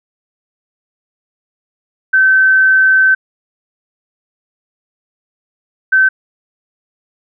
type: tone bursts at uneven times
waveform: sine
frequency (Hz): 1538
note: G6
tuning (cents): -33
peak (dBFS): -6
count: 2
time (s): 2.13-3.15 / 5.92-6.09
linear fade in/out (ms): 10
effects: none